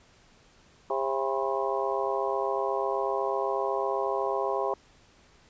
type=harmonic tone with a mistuned harmonic; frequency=134.1 Hz; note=C3; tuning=43 cents sharp; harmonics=3 / 4 / 5 / 6 / 7 / 8; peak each=-31 / -32 / -33 / -34 / -34 / -35 dBFS; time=0.9-4.74 s; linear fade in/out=2 ms; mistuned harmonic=7; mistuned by=+83 cents; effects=pink hiss -59 dBFS RMS until 5.49 s + resampled to 16000 Hz